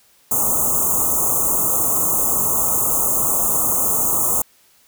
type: band-stop noise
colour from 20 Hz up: white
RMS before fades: -18 dBFS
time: 0.31-4.42 s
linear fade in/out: 5 ms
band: 1300 to 6400 Hz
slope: 96 dB/octave
effects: white hiss -55 dBFS RMS until 4.87 s